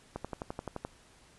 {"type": "click train", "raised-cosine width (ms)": 1, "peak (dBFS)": -22, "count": 9, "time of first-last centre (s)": [0.16, 0.85], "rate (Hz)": 11.6, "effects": ["pink hiss -60 dBFS RMS until 1.38 s", "resampled to 24000 Hz"]}